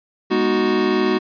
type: chord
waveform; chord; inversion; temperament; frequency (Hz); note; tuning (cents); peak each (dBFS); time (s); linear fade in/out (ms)
square; G# minor seventh; none; equal; 207.7 / 246.9 / 311.1 / 370; G#3 / B3 / D#4 / F#4; 0 / 0 / 0 / 0; -24 / -24 / -24 / -19; 0.3-1.19; 20
effects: resampled to 11025 Hz